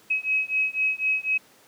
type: beating tone pair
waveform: sine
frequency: 2550 / 2554 Hz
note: D#7 / D#7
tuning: +42 / +45 cents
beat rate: 4 Hz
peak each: -25 dBFS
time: 0.1-1.38 s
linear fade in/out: 10 ms
effects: pink hiss -55 dBFS RMS until 1.67 s + high-pass 200 Hz 12 dB/octave